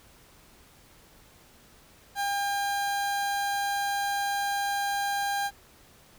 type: tone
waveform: 30% pulse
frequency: 803 Hz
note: G5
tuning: 41 cents sharp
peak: -24 dBFS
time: 2.15-5.51 s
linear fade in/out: 50 ms
effects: pink hiss -56 dBFS RMS until 6.18 s